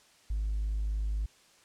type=tone with hard clipping; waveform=sine; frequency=51.9 Hz; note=G#1; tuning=in tune; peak=-29 dBFS; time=0.3-1.26 s; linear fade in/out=5 ms; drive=1 dB; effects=white hiss -61 dBFS RMS until 1.64 s + low-pass 8000 Hz 12 dB/octave